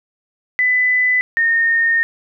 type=tone pair in turn; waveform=sine; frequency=2000 / 1836.9 Hz; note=B6 / A#6; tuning=+21 / -26 cents; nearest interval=minor second; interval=147 cents; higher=first; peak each=-12 dBFS; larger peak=neither; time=0.59-1.21 / 1.37-2.03 s; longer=second; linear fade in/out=0 ms; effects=none